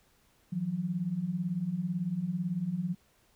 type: beating tone pair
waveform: sine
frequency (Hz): 163 / 181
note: E3 / F#3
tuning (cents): -19 / -38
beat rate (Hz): 18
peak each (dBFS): -35 / -31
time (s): 0.52-2.95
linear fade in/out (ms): 10
effects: pink hiss -67 dBFS RMS until 3.35 s

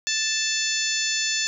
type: harmonic tone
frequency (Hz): 880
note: A5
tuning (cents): 0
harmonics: 2 / 3 / 4 / 5 / 6 / 7 / 8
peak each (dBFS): -30 / -30 / -30 / -30 / -30 / -30 / -30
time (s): 0.07-1.47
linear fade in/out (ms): 0
effects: none

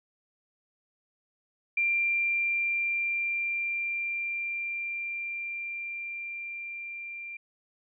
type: tone with level ramp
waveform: sine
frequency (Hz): 2375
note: D7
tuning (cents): +19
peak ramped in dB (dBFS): -23 to -37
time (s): 1.77-7.37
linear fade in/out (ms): 5
effects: none

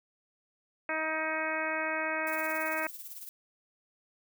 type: harmonic tone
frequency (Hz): 315.3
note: D#4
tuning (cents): +23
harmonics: 1 / 2 / 3 / 4 / 5 / 6 / 7 / 8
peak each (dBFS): -41 / -36 / -39 / -39 / -36 / -38 / -38 / -40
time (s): 0.89-2.87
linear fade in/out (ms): 2
type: noise with tremolo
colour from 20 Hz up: violet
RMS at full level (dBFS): -42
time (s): 2.27-3.29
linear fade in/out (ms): 0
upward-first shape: sine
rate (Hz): 18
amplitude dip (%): 60
effects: none

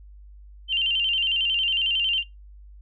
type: tone with vibrato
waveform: sine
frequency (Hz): 2939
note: F#7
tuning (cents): -12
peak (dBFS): -20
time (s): 0.68-2.24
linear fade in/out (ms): 50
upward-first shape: square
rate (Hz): 11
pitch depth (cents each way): 89
effects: noise-tail reverb RT60 0.2 s tail -23 dB re dry + added 50 Hz sine -43 dBFS peak until 2.81 s

